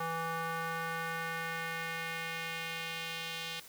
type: tone with band-pass filter sweep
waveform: square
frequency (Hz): 164.81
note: E3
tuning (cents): 0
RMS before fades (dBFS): -38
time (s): 0-3.6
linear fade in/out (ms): 5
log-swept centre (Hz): 1100 to 3300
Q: 1.8
effects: white hiss -53 dBFS RMS until 3.68 s